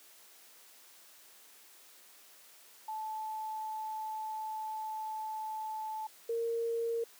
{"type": "tone pair in turn", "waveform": "sine", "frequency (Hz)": [871, 462.4], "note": ["A5", "A#4"], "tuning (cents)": [-18, -14], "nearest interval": "major seventh", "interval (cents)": 1096, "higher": "first", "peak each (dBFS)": [-36, -30], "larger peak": "second", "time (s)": [[2.88, 6.07], [6.29, 7.04]], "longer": "first", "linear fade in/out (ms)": 5, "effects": ["white hiss -58 dBFS RMS until 7.19 s", "high-pass 300 Hz 12 dB/octave"]}